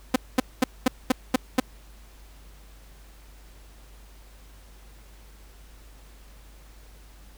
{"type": "tone bursts", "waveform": "sawtooth", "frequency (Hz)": 255.9, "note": "C4", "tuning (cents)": -38, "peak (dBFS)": -12, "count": 7, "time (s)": [0.14, 1.6], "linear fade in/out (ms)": 5, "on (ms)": 20, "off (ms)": 220, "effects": ["added 50 Hz sine -47 dBFS peak until 7.37 s", "pink hiss -55 dBFS RMS until 7.37 s"]}